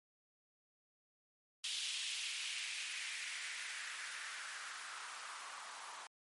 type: noise with band-pass filter sweep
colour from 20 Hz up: blue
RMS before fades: -45 dBFS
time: 1.64-6.07 s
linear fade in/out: 2 ms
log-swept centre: 3300 to 950 Hz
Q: 2.5
effects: MP3 48 kbps